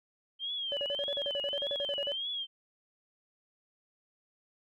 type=tone with vibrato; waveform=sine; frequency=3136 Hz; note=G7; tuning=in tune; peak=-33 dBFS; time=0.39-2.47 s; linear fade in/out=50 ms; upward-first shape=triangle; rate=1.7 Hz; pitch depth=160 cents each way
type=tone bursts; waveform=triangle; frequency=568 Hz; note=C#5; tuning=42 cents sharp; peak=-31 dBFS; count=16; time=0.72-2.119 s; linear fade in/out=0 ms; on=49 ms; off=41 ms
effects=none